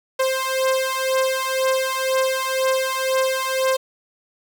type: beating tone pair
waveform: sawtooth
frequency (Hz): 524 / 526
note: C5 / C5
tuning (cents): +2 / +9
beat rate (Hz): 2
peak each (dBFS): -18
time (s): 0.19-3.77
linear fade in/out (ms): 10
effects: none